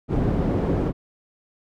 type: low-pass noise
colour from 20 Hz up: white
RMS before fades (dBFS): -22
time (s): 0.08-0.93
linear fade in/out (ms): 50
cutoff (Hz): 290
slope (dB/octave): 12
effects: none